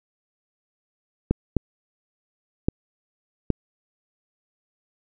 clicks, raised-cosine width 3 ms, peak -6 dBFS, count 4, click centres 1.31 / 1.567 / 2.685 / 3.503 s, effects none

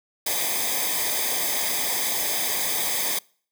white noise with comb filter, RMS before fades -25 dBFS, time 0.26-3.19 s, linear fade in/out 5 ms, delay 0.71 ms, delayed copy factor -0.8, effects noise-tail reverb RT60 0.5 s tail -26 dB re dry

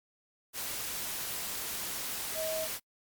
sine tone in noise, 635 Hz, D#5, 35 cents sharp, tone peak -33 dBFS, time 2.34-2.68 s, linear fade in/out 50 ms, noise white, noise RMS -37 dBFS, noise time 0.53-2.8 s, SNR +1 dB, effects noise-tail reverb RT60 0.1 s tail -26 dB re dry + Opus 48 kbps

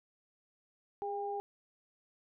sine tone pair together, 408.1 / 803.1 Hz, G#4 / G5, -30 / +42 cents, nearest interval octave, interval 1172 cents, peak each -38 / -37 dBFS, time 1.02-1.4 s, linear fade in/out 0 ms, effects none

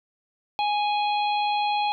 harmonic tone, 830.6 Hz, G#5, in tune, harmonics 1 / 3 / 4 / 5, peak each -22 / -32 / -34 / -36 dBFS, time 0.59-1.92 s, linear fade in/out 0 ms, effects none

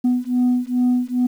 sine beating tone pair, 246.9 / 249.3 Hz, B3 / B3, 0 / +16 cents, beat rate 2.4 Hz, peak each -17 dBFS, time 0.04-1.27 s, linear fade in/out 10 ms, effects tanh soft clip ceiling -12 dBFS + 8-bit

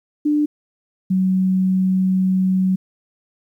sine tone pair in turn, 297.4 / 187.35 Hz, D4 / F#3, +22 / +22 cents, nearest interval minor sixth, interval 800 cents, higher first, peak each -14 dBFS, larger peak neither, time 0.25-0.46 / 1.1-2.76 s, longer second, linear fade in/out 10 ms, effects 9-bit

